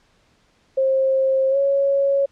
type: tone with pitch glide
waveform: sine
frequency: 532 to 554.3 Hz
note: C5 to C#5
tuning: +29 to 0 cents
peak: -15 dBFS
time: 0.77-2.26 s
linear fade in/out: 10 ms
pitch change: +71 cents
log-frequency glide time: 1.5-1.57 s
effects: pink hiss -60 dBFS RMS until 2.31 s + low-pass 6000 Hz 12 dB/octave